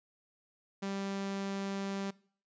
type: tone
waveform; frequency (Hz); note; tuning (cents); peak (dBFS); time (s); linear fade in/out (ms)
sawtooth; 196.5; G3; +4; -31; 0.82-2.11; 10
effects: noise-tail reverb RT60 0.5 s tail -22 dB re dry + resampled to 16000 Hz